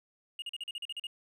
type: tone bursts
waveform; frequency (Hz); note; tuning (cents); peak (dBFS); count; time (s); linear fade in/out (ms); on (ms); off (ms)
triangle; 2856; F7; +38; -34; 10; 0.39-1.069; 2; 31; 41
effects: resampled to 32000 Hz